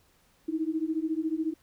sine beating tone pair, 311.1 / 325.1 Hz, D#4 / E4, 0 / -24 cents, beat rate 14 Hz, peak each -30 dBFS, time 0.48-1.54 s, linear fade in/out 10 ms, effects pink hiss -65 dBFS RMS until 1.62 s

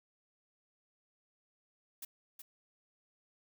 blue noise with echo, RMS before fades -44 dBFS, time 2.02-2.05 s, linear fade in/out 5 ms, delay 370 ms, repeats 1, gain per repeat -6 dB, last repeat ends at 2.42 s, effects none

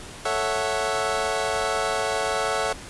25% pulse chord, F# minor seventh, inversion first, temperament equal, 440 / 554.4 / 659.3 / 740 Hz, A4 / C#5 / E5 / F#5, 0 / 0 / 0 / 0 cents, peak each -25 dBFS, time 0.25-2.73 s, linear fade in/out 5 ms, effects pink hiss -40 dBFS RMS until 2.89 s + resampled to 24000 Hz

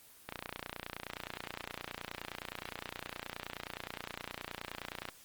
click train, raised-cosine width 0.3 ms, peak -22 dBFS, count 143, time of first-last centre 0.29-5.087 s, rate 29.6 Hz, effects white hiss -58 dBFS RMS until 5.24 s + Opus 24 kbps

